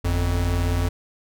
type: tone pair together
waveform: square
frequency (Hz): 49.18 / 87.31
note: G1 / F2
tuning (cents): +6 / 0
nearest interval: minor seventh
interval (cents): 994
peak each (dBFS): -25 / -22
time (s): 0.04-0.89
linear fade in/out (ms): 10
effects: none